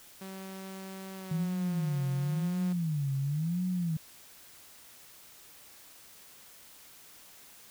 sawtooth tone with pitch glide, 191.1 to 179.34 Hz, G3 to F3, -44 to +46 cents, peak -37 dBFS, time 0.21-2.73 s, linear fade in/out 5 ms, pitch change -110 cents, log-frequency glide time 1.15-1.62 s
sine tone with vibrato, 157.9 Hz, D#3, 26 cents sharp, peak -28 dBFS, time 1.31-3.97 s, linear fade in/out 5 ms, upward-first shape sine, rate 0.95 Hz, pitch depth 260 cents each way
effects white hiss -54 dBFS RMS until 7.7 s

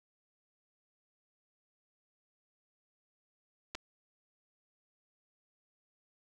clicks, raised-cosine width 0.2 ms, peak -23 dBFS, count 2, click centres 3.749 / 3.752 s, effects none

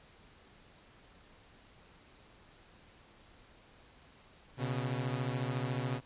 sawtooth beating tone pair, 123.47 / 137.47 Hz, B2 / C#3, 0 / -14 cents, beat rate 14 Hz, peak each -31 / -33 dBFS, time 4.57-6.01 s, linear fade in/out 50 ms, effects pink hiss -60 dBFS RMS until 6.05 s + resampled to 8000 Hz

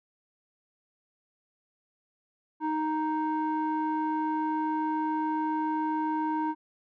square tone with low-pass filter, 311.2 Hz, D#4, in tune, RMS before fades -29 dBFS, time 2.6-6.55 s, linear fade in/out 50 ms, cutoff 1100 Hz, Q 6.4, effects none

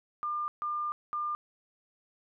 sine tone bursts at uneven times, 1200 Hz, D6, 37 cents sharp, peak -30 dBFS, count 3, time 0.23-0.48 / 0.62-0.92 / 1.13-1.35 s, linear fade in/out 0 ms, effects none

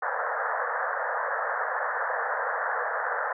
white band-pass noise, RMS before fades -29 dBFS, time 0.02-3.33 s, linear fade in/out 5 ms, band 470 to 1800 Hz, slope 96 dB/octave, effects none

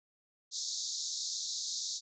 white band-pass noise, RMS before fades -38 dBFS, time 0.51-2.01 s, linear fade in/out 50 ms, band 3700 to 7000 Hz, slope 96 dB/octave, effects none

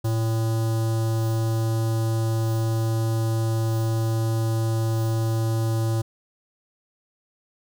square tone with notch filter, 112.4 Hz, A2, 37 cents sharp, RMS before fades -23 dBFS, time 0.04-6.02 s, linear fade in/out 10 ms, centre 2200 Hz, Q 0.66, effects none

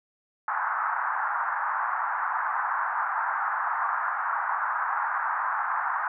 pink band-pass noise, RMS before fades -28 dBFS, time 0.48-6.08 s, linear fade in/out 2 ms, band 840 to 1600 Hz, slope 48 dB/octave, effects none

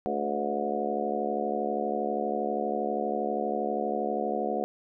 harmonic tone with a mistuned harmonic, 72.5 Hz, D2, 22 cents flat, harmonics 3 / 4 / 5 / 6 / 7 / 8 / 9 / 10, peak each -35 / -38 / -36 / -35 / -34 / -37 / -37 / -32 dBFS, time 0.06-4.64 s, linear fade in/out 0 ms, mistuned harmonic 6, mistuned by -30 cents, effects none

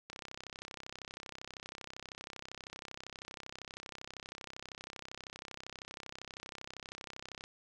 click train, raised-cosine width 0.2 ms, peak -27 dBFS, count 241, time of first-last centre 0.1-7.439 s, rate 32.7 Hz, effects none

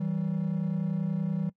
triangle tone pair together, 160.95 / 191.4 Hz, E3 / G3, -41 / -41 cents, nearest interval minor third, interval 300 cents, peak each -27 dBFS, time 0-1.5 s, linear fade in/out 10 ms, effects noise-tail reverb RT60 0.1 s tail -21 dB re dry + tanh soft clip ceiling -19 dBFS

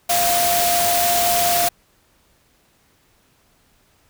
sine tone in noise, 698.5 Hz, F5, in tune, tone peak -18 dBFS, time 0.09-1.69 s, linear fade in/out 10 ms, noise white, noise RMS -20 dBFS, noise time 0.09-1.69 s, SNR -1 dB, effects pink hiss -59 dBFS RMS until 4.09 s

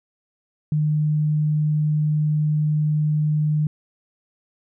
sine tone, 151.8 Hz, D#3, 42 cents flat, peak -17 dBFS, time 0.72-3.67 s, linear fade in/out 2 ms, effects none

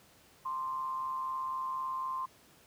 sine tone with amplitude modulation, 1047 Hz, C6, 1 cent sharp, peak -31 dBFS, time 0.45-2.26 s, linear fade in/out 10 ms, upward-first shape sine, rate 144 Hz, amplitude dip 45%, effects pink hiss -61 dBFS RMS until 2.66 s + high-pass 80 Hz 12 dB/octave

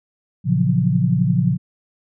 sine chord, Gb major seventh, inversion first, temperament just, 115.62 / 138.75 / 173.43 / 185 Hz, Bb2 / Db3 / F3 / Gb3, -14 / +2 / -12 / 0 cents, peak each -21 / -19 / -18 / -23 dBFS, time 0.44-1.58 s, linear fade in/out 50 ms, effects none

